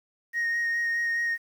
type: tone with vibrato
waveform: sine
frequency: 1864.7 Hz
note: A#6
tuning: in tune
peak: -22 dBFS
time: 0.33-1.38 s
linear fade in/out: 50 ms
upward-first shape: sine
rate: 4.8 Hz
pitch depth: 13 cents each way
effects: tanh soft clip ceiling -23 dBFS + 9-bit